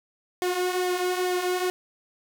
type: tone with flanger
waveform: sawtooth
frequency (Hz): 362.7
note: F#4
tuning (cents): -34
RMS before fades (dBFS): -26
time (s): 0.42-1.7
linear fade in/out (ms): 0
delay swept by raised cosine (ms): 0.72 to 3.92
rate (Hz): 2.3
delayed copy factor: -0.55
effects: none